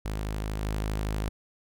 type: tone with level steps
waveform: sawtooth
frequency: 52.5 Hz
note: G#1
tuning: 19 cents sharp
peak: -26 / -24 dBFS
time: 0.05-1.29 s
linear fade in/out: 5 ms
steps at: 0.62 s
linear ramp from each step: 10 ms
effects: none